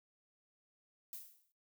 violet noise with exponential decay, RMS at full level -44 dBFS, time 1.13-1.52 s, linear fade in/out 0 ms, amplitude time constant 83 ms, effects noise-tail reverb RT60 0.3 s tail -20 dB re dry

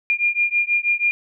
sine beating tone pair, 2407 / 2413.2 Hz, D7 / D7, +42 / +46 cents, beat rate 6.2 Hz, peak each -20 dBFS, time 0.1-1.11 s, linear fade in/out 0 ms, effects none

